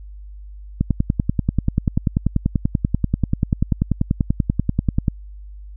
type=click train; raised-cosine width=5 ms; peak=-4 dBFS; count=45; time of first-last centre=0.81-5.082 s; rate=10.3 Hz; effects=added 50 Hz sine -34 dBFS peak until 5.76 s